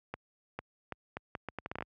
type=accelerating click train; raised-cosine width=0.5 ms; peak=-22 dBFS; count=13; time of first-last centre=0.14-1.824 s; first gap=450 ms; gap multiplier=0.74; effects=high-pass 60 Hz 12 dB/octave